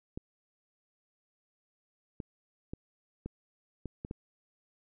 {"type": "clicks", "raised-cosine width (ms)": 3, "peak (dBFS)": -25, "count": 7, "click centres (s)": [0.175, 2.202, 2.735, 3.26, 3.857, 4.049, 4.111], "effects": []}